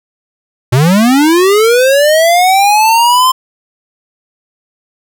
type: linear sweep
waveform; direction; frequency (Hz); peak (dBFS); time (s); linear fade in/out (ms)
square; up; 116.54 to 1046.5; -6; 0.72-3.32; 10
effects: none